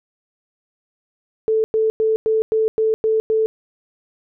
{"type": "tone bursts", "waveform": "sine", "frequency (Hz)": 440, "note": "A4", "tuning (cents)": 0, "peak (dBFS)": -14, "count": 8, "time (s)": [1.48, 3.46], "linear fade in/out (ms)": 0, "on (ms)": 160, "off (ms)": 100, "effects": []}